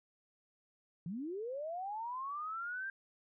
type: linear sweep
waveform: sine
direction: up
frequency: 155.56 to 1600 Hz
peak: -38 dBFS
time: 1.06-2.9 s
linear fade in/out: 2 ms
effects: none